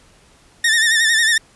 sawtooth tone with vibrato, 1810 Hz, A6, 48 cents sharp, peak -9 dBFS, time 0.64-1.38 s, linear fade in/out 5 ms, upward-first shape sine, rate 11 Hz, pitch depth 66 cents each way, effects pink hiss -51 dBFS RMS until 1.55 s + resampled to 24000 Hz

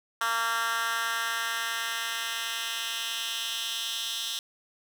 10% pulse tone with high-pass filter sweep, 229.3 Hz, A#3, 28 cents flat, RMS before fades -31 dBFS, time 0.21-4.39 s, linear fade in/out 2 ms, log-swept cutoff 1300 to 3600 Hz, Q 2.1, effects none

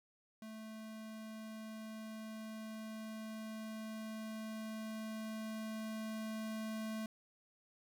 square tone with level ramp, 219.1 Hz, A3, 7 cents flat, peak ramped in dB -48 to -40 dBFS, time 0.42-7.06 s, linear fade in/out 2 ms, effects none

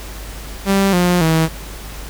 sawtooth tone with pitch steps, 196 / 177.67 / 161.05 Hz, G3 / F3 / E3, 0 / +30 / -40 cents, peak -8 dBFS, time 0.65-1.49 s, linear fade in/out 50 ms, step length 280 ms, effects added 51 Hz sine -30 dBFS peak until 2.09 s + pink hiss -34 dBFS RMS until 2.09 s

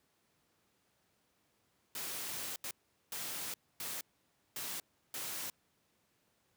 white noise bursts at uneven times, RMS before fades -41 dBFS, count 6, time 1.95-2.56 / 2.64-2.71 / 3.12-3.54 / 3.8-4.01 / 4.56-4.8 / 5.14-5.5 s, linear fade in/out 2 ms, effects pink hiss -75 dBFS RMS until 6.56 s + high-pass 100 Hz 12 dB/octave

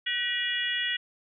harmonic tone with a mistuned harmonic, 479.8 Hz, A#4, 50 cents sharp, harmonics 3 / 4 / 5 / 6 / 7, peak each -38 / -30 / -39 / -31 / -33 dBFS, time 0.06-0.97 s, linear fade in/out 10 ms, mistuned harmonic 3, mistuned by +80 cents, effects none

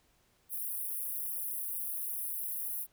white high-pass noise, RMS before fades -37 dBFS, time 0.49-2.87 s, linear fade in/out 50 ms, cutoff 9700 Hz, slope 96 dB/octave, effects pink hiss -70 dBFS RMS until 2.92 s

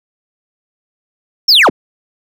triangle linear sweep, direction down, 5610 to 68.3 Hz, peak -3 dBFS, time 1.48-1.7 s, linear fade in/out 10 ms, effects none

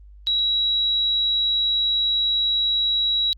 sine tone, 3880 Hz, B7, 31 cents flat, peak -18 dBFS, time 0.27-3.33 s, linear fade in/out 0 ms, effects added 50 Hz sine -42 dBFS peak until 3.37 s + Opus 32 kbps

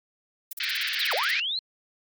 violet noise bursts, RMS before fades -34 dBFS, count 14, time 0.51-1.311 s, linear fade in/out 5 ms, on 21 ms, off 39 ms
pink band-pass noise, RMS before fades -29 dBFS, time 0.6-1.4 s, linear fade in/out 2 ms, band 1600 to 4900 Hz, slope 48 dB/octave
sine linear two-way sweep, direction down then up, 4255 to 440 to 4255 Hz, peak -26 dBFS, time 1-1.59 s, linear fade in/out 2 ms, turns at 1.14 s
effects Opus 48 kbps

